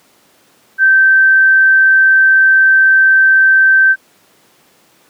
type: tone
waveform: sine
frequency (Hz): 1554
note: G6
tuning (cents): -16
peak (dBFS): -5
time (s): 0.78-3.96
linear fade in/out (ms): 50
effects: pink hiss -50 dBFS RMS until 5.09 s + high-pass 200 Hz 12 dB/octave